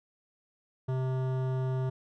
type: tone with hard clipping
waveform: sine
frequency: 130 Hz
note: C3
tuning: 11 cents flat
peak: -30 dBFS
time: 0.88-1.9 s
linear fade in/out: 10 ms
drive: 15 dB
effects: none